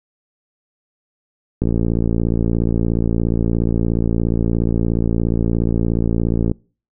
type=click train; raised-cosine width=3 ms; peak=-5 dBFS; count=280; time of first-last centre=1.62-6.515 s; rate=57 Hz; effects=noise-tail reverb RT60 0.4 s tail -26 dB re dry